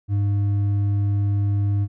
sine tone with hard clipping, 101 Hz, G#2, 48 cents flat, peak -19 dBFS, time 0.08-1.88 s, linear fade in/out 50 ms, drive 4 dB, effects none

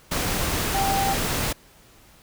sine tone in noise, 784 Hz, G5, in tune, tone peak -22 dBFS, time 0.74-1.14 s, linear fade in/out 10 ms, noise pink, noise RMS -25 dBFS, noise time 0.11-1.53 s, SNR 0 dB, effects pink hiss -53 dBFS RMS until 2.22 s

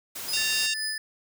white noise, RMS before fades -36 dBFS, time 0.15-0.67 s, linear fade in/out 10 ms
35% pulse tone with tremolo, 5000 Hz, D#8, 8 cents sharp, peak -27 dBFS, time 0.28-0.98 s, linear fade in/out 5 ms, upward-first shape sine, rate 3.9 Hz, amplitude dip 50%
harmonic tone, 922 Hz, A#5, 19 cents flat, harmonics 3 / 4 / 5 / 6 / 7 / 8 / 9, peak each -29 / -31 / -33 / -35 / -36 / -37 / -38 dBFS, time 0.33-0.74 s, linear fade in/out 5 ms
triangle tone, 1754 Hz, A6, 6 cents flat, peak -31 dBFS, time 0.37-0.98 s, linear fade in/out 2 ms
effects none

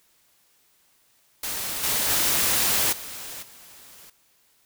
white noise with level steps, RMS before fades -30 / -24 / -22 / -37 / -48 dBFS, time 1.43-4.1 s, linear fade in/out 5 ms, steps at 1.83 / 2.08 / 2.92 / 3.42 s, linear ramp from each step 10 ms, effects white hiss -63 dBFS RMS until 4.65 s

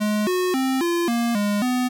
square tone with pitch steps, 210.6 / 364.8 / 263.1 / 343.5 / 235 / 205.4 / 250.7 Hz, G#3 / F#4 / C4 / F4 / A#3 / G#3 / B3, +24 / -24 / +10 / -29 / +14 / -19 / +26 cents, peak -20 dBFS, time 0-1.89 s, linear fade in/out 20 ms, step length 270 ms, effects none

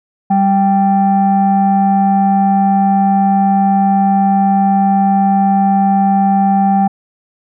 sine tone pair together, 196 / 784 Hz, G3 / G5, 0 / 0 cents, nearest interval 2 octaves, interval 2400 cents, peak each -10 dBFS, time 0.3-6.88 s, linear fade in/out 10 ms, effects tanh soft clip ceiling -3 dBFS

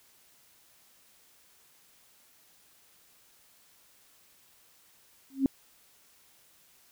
sine tone with exponential growth, 270 Hz, C#4, 45 cents flat, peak -17 dBFS, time 5.3-5.46 s, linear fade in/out 1 ms, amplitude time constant 33 ms, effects white hiss -62 dBFS RMS until 6.91 s

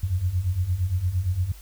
sine beating tone pair, 85.2 / 93.9 Hz, F2 / F#2, -42 / +26 cents, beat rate 8.7 Hz, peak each -27 / -23 dBFS, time 0.03-1.52 s, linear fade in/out 5 ms, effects added 50 Hz sine -42 dBFS peak until 1.61 s + white hiss -51 dBFS RMS until 1.61 s

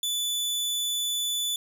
sawtooth tone, 3480 Hz, A7, 20 cents flat, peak -23 dBFS, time 0.03-1.56 s, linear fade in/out 2 ms, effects none

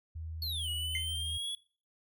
sine tone, 80.4 Hz, E2, 43 cents flat, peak -38 dBFS, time 0.15-1.38 s, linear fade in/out 10 ms
square exponential two-way sweep, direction down then up, 4435 to 2902 to 3393 Hz, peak -35 dBFS, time 0.42-1.55 s, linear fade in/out 2 ms, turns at 0.69 s
triangle tone with exponential decay, 2093 Hz, C7, in tune, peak -29 dBFS, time 0.95-1.1 s, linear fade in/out 2 ms, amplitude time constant 32 ms
effects noise-tail reverb RT60 0.4 s tail -21 dB re dry

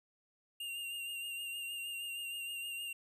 square tone with vibrato, 2794 Hz, F7, in tune, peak -40 dBFS, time 0.6-2.93 s, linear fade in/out 5 ms, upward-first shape sine, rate 6.4 Hz, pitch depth 29 cents each way, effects 13-bit

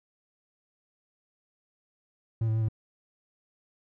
triangle tone with pitch steps, 113.1 / 110.2 / 112.1 / 109.4 Hz, A2 / A2 / A2 / A2, +48 / +3 / +33 / -9 cents, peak -22 dBFS, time 2.41-2.686 s, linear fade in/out 5 ms, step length 69 ms, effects none

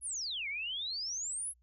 sine exponential two-way sweep, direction down then up, 11175 to 2120 to 11175 Hz, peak -35 dBFS, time 0.01-1.54 s, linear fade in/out 50 ms, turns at 0.48 s, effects added 60 Hz sine -65 dBFS peak until 1.62 s

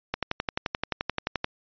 click train, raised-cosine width 0.3 ms, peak -10 dBFS, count 16, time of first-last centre 0.14-1.444 s, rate 11.5 Hz, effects resampled to 11025 Hz

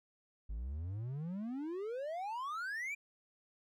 triangle exponential sweep, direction up, 49.38 to 2404 Hz, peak -36 dBFS, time 0.49-2.95 s, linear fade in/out 10 ms, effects none

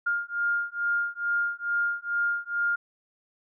sine beating tone pair, 1408 / 1410.3 Hz, F6 / F6, +14 / +17 cents, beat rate 2.3 Hz, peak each -28 dBFS, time 0.06-2.76 s, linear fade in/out 10 ms, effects none

